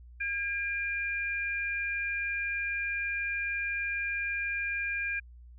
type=tone pair together; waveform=sine; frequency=1622.4 / 2396 Hz; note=G#6 / D7; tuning=-41 / +34 cents; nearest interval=perfect fifth; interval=675 cents; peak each=-33 / -32 dBFS; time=0.2-5.2 s; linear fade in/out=10 ms; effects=added 60 Hz sine -48 dBFS peak until 5.58 s